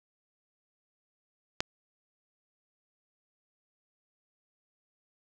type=click; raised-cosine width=0.2 ms; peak=-10 dBFS; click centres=1.605 s; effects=none